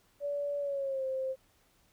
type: tone with pitch glide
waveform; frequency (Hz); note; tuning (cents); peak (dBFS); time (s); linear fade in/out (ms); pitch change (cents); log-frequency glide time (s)
sine; 574 to 526.4; D5 to C5; -40 to +10; -31; 0.2-1.36; 50; -150; 0.59-1.05
effects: pink hiss -68 dBFS RMS until 1.92 s